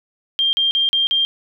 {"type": "tone bursts", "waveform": "sine", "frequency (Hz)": 3190, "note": "G7", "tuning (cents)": 30, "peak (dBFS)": -14, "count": 5, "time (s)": [0.39, 1.25], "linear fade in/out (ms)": 0, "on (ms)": 140, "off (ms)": 40, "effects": []}